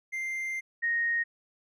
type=tone pair in turn; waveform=triangle / sine; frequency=2093 / 1864.7 Hz; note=C7 / A#6; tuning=0 / 0 cents; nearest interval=major second; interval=200 cents; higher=first; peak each=-29 / -25 dBFS; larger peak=second; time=0.12-0.61 / 0.82-1.24 s; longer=first; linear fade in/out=20 ms; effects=none